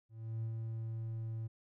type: tone with ADSR envelope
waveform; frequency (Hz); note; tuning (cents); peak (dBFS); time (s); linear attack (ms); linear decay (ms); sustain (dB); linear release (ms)
triangle; 112.6; A2; +40; -32; 0.09-1.48; 340; 81; -3; 17
effects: tanh soft clip ceiling -30 dBFS

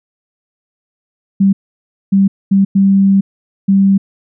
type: tone bursts at uneven times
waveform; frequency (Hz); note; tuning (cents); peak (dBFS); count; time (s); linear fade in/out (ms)
sine; 195.5; G3; -4; -6; 5; 1.4-1.53 / 2.12-2.28 / 2.51-2.65 / 2.75-3.21 / 3.68-3.98; 10
effects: none

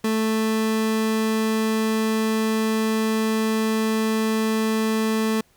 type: tone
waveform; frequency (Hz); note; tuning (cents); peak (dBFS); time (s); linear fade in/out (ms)
30% pulse; 220; A3; 0; -17; 0.04-5.41; 5
effects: pink hiss -60 dBFS RMS until 5.56 s

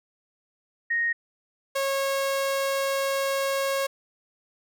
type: tone pair in turn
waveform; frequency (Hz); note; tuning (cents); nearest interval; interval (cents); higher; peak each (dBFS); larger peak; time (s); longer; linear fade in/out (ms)
sine / sawtooth; 1864.7 / 546.7; A#6 / C#5; 0 / -24; octave + major sixth; 2124; first; -22 / -20; second; 0.9-1.13 / 1.75-3.87; second; 10
effects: none

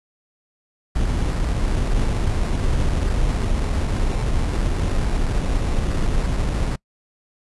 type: noise with sample-and-hold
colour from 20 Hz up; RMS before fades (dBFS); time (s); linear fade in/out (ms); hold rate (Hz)
brown; -20; 0.95-6.76; 10; 3150
effects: noise-tail reverb RT60 0.1 s tail -25 dB re dry + resampled to 24000 Hz

